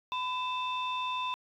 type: tone cluster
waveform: sine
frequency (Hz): 1006 / 2634 / 3576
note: B5 / E7 / A7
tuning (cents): +32 / -2 / +27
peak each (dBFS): -31 / -38 / -38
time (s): 0.12-1.34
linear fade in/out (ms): 0
effects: tanh soft clip ceiling -24 dBFS